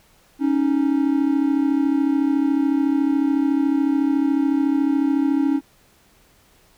triangle tone pair together, 277.2 / 311.1 Hz, C#4 / D#4, 0 / 0 cents, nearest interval major second, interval 200 cents, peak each -16 / -19 dBFS, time 0.39-5.61 s, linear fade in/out 50 ms, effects pink hiss -56 dBFS RMS until 6.77 s

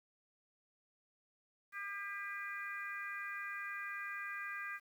harmonic tone with a mistuned harmonic, 401.9 Hz, G4, 43 cents sharp, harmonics 3 / 4 / 5 / 6, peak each -47 / -44 / -46 / -50 dBFS, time 1.72-4.8 s, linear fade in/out 50 ms, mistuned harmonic 5, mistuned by -24 cents, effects 11-bit

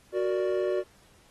triangle chord, Gb augmented, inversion none, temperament equal, 370 / 466.2 / 587.3 Hz, Gb4 / Bb4 / D5, 0 / 0 / 0 cents, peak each -25 / -31 / -28 dBFS, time 0.12-0.84 s, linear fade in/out 50 ms, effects pink hiss -60 dBFS RMS until 1.3 s + AAC 32 kbps

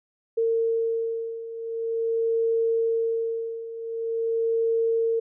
sine beating tone pair, 455.5 / 455.95 Hz, A#4 / A#4, -40 / -38 cents, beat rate 0.45 Hz, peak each -28 / -24 dBFS, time 0.37-5.2 s, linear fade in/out 10 ms, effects none

